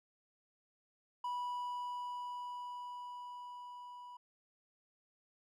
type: tone with level ramp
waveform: triangle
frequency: 981 Hz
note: B5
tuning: 12 cents flat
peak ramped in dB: -34 to -47 dBFS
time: 1.24-4.17 s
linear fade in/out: 5 ms
effects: none